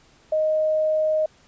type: tone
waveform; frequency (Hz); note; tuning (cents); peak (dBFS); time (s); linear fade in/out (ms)
sine; 622.3; D#5; 0; -18; 0.32-1.26; 5
effects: pink hiss -56 dBFS RMS until 1.47 s + resampled to 16000 Hz